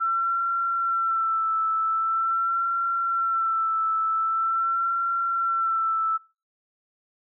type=tone with vibrato; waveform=sine; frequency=1341 Hz; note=E6; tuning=29 cents sharp; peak=-21 dBFS; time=0-6.18 s; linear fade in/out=20 ms; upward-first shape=sine; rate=0.44 Hz; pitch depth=32 cents each way; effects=noise-tail reverb RT60 0.3 s tail -21 dB re dry